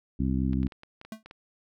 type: harmonic tone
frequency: 65.41 Hz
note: C2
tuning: in tune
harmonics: 1 / 2 / 3 / 4 / 5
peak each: -29 / -31 / -29 / -30 / -39 dBFS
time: 0.19-0.68 s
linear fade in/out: 10 ms
type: clicks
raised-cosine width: 0.3 ms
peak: -30 dBFS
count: 9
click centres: 0.532 / 0.631 / 0.669 / 0.722 / 0.834 / 1.014 / 1.05 / 1.26 / 1.311 s
type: tone with exponential decay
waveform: square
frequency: 219.5 Hz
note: A3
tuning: 4 cents flat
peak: -33 dBFS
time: 1.12-1.23 s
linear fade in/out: 2 ms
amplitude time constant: 23 ms
effects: none